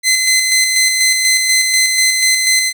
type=tone with tremolo; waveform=15% pulse; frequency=2048 Hz; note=C7; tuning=38 cents flat; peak=-3 dBFS; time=0.03-2.73 s; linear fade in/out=50 ms; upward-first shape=square; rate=4.1 Hz; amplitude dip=35%; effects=none